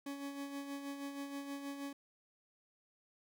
40% pulse tone with tremolo, 280 Hz, C#4, 18 cents sharp, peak -39 dBFS, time 0.06-1.93 s, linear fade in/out 5 ms, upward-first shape sine, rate 6.3 Hz, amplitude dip 50%, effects none

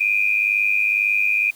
sine tone pair together, 2388 / 2490 Hz, D7 / D#7, +28 / +1 cents, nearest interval minor second, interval 73 cents, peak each -19 dBFS, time 0-1.51 s, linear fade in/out 10 ms, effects white hiss -48 dBFS RMS until 1.55 s

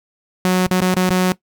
sawtooth tone with dropouts, 183.7 Hz, F#3, 12 cents flat, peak -9 dBFS, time 0.45-1.32 s, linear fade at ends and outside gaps 0 ms, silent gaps 0.665-0.711 / 0.805-0.818 / 0.942-0.966 / 1.093-1.106 s, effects noise-tail reverb RT60 0.1 s tail -18 dB re dry

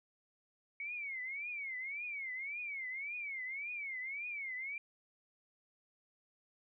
sine tone with vibrato, 2219 Hz, C#7, 1 cent sharp, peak -39 dBFS, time 0.8-4.78 s, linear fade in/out 2 ms, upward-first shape triangle, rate 1.8 Hz, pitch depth 200 cents each way, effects none

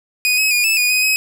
sawtooth tone with pitch steps, 2482 / 2558 / 2442 / 2620 / 2460 / 2503 / 2544 Hz, D#7 / D#7 / D#7 / E7 / D#7 / D#7 / D#7, -5 / +47 / -33 / -11 / -20 / +10 / +38 cents, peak -10 dBFS, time 0.25-1.16 s, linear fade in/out 0 ms, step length 130 ms, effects none

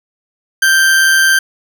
40% pulse tone with amplitude modulation, 1568 Hz, G6, in tune, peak -5 dBFS, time 0.62-1.39 s, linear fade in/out 5 ms, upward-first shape sine, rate 158 Hz, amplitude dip 35%, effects none

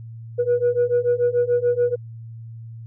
sine beating tone pair, 481.2 / 488.1 Hz, B4 / B4, -45 / -20 cents, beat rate 6.9 Hz, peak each -19 / -18 dBFS, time 0.38-1.96 s, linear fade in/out 20 ms, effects tanh soft clip ceiling -12 dBFS + added 114 Hz sine -34 dBFS peak until 2.86 s

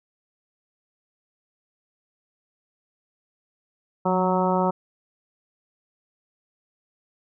harmonic tone with a mistuned harmonic, 185 Hz, F#3, in tune, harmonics 1 / 2 / 3 / 4 / 5 / 6 / 7, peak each -24 / -27 / -26 / -28 / -25 / -33 / -31 dBFS, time 4.05-4.71 s, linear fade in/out 10 ms, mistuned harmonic 1, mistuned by -37 cents, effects none

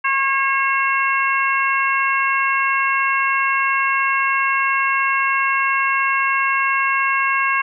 harmonic tone, 543 Hz, C#5, 36 cents flat, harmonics 2 / 3 / 4 / 5, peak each -19 / -21 / -22 / -23 dBFS, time 0.04-7.62 s, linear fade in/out 10 ms, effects none

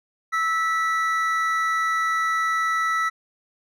triangle tone pair together, 1310.7 / 1950 Hz, E6 / B6, -10 / -23 cents, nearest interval perfect fifth, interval 687 cents, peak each -20 / -23 dBFS, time 0.32-3.1 s, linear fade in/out 20 ms, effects none

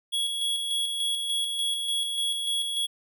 square tone with tremolo, 3341 Hz, G#7, 10 cents sharp, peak -25 dBFS, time 0.12-2.87 s, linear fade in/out 20 ms, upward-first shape square, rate 3.4 Hz, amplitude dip 35%, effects none

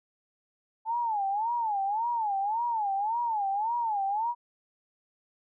sine tone with vibrato, 864 Hz, A5, 32 cents flat, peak -26 dBFS, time 0.85-4.35 s, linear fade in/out 50 ms, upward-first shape sine, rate 1.8 Hz, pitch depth 180 cents each way, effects none

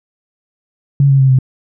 sine tone with pitch steps, 139.9 / 136.63 / 133.43 / 130.31 Hz, C#3 / C#3 / C3 / C3, +16 / -25 / +34 / -7 cents, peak -6 dBFS, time 1-1.388 s, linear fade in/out 2 ms, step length 97 ms, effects none

